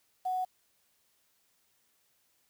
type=tone with quantisation; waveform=sine; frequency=740 Hz; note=F#5; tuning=in tune; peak=-29 dBFS; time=0.25-0.45 s; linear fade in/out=10 ms; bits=9; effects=white hiss -72 dBFS RMS until 2.49 s